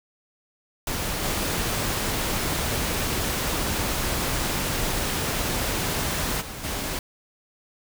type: noise with level steps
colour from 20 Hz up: pink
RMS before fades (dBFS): -28 / -26 / -36 / -29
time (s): 0.87-6.99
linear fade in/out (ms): 2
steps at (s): 1.22 / 6.4 / 6.63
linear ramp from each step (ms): 20
effects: none